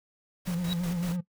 pink noise with tremolo, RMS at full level -40 dBFS, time 0.45-1.17 s, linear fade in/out 20 ms, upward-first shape square, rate 5.2 Hz, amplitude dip 55%
triangle tone with vibrato, 174.61 Hz, F3, in tune, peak -25 dBFS, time 0.47-1.21 s, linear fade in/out 10 ms, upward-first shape sine, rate 9.1 Hz, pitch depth 66 cents each way
triangle tone with exponential growth, 3848 Hz, B7, 46 cents flat, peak -25 dBFS, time 0.62-0.73 s, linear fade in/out 0 ms, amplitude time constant 22 ms
effects noise-tail reverb RT60 0.1 s tail -18 dB re dry

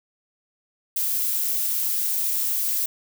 violet noise, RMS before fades -24 dBFS, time 0.96-2.86 s, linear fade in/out 5 ms, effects none

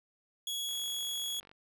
sawtooth tone, 3346 Hz, G#7, 12 cents sharp, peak -31 dBFS, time 0.47-1.4 s, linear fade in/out 2 ms
click train, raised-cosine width 0.3 ms, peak -39 dBFS, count 40, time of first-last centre 0.69-1.515 s, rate 47.3 Hz
effects none

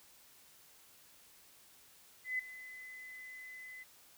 sine tone with ADSR envelope, 2020 Hz, B6, 39 cents sharp, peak -31 dBFS, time 2.24-3.84 s, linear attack 150 ms, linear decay 6 ms, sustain -16 dB, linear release 17 ms, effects white hiss -62 dBFS RMS until 4.17 s

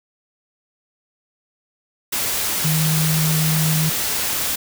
sine tone in noise, 157.1 Hz, D#3, 17 cents sharp, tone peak -17 dBFS, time 2.64-3.9 s, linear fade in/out 10 ms, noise white, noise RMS -22 dBFS, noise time 2.12-4.56 s, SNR +2 dB, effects none

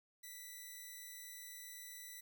5% pulse tone, 1975.5 Hz, B6, in tune, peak -39 dBFS, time 0.23-2.21 s, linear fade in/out 10 ms, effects none

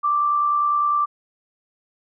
sine tone with amplitude modulation, 1174.7 Hz, D6, in tune, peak -15 dBFS, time 0.03-1.06 s, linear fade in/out 20 ms, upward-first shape sine, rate 69.9 Hz, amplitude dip 35%, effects none

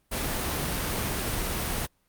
pink noise, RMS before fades -29 dBFS, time 0.11-1.87 s, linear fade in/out 20 ms, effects pink hiss -70 dBFS RMS until 2.08 s + Opus 32 kbps

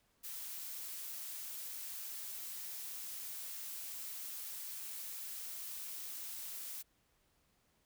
blue noise, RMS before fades -45 dBFS, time 0.23-6.83 s, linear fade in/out 20 ms, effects pink hiss -75 dBFS RMS until 7.85 s

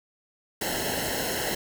pink noise with comb filter, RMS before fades -29 dBFS, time 0.61-1.55 s, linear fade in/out 5 ms, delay 0.84 ms, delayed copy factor -0.85, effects none

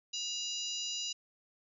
harmonic tone with a mistuned harmonic, 986 Hz, B5, 3 cents flat, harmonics 3 / 4 / 5 / 6 / 7, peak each -40 / -41 / -42 / -43 / -43 dBFS, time 0.13-1.13 s, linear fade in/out 10 ms, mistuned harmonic 3, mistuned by -69 cents, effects none

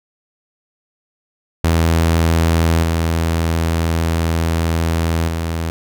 sawtooth tone with level steps, 82.41 Hz, E2, in tune, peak -8 / -11 / -15 dBFS, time 1.64-5.7 s, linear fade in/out 0 ms, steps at 2.83 / 5.28 s, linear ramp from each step 2 ms, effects none

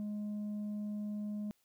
sine tone with tanh clipping, 208.7 Hz, G#3, 9 cents sharp, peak -37 dBFS, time 0-1.51 s, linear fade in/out 0 ms, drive 3 dB, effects white hiss -75 dBFS RMS until 1.64 s

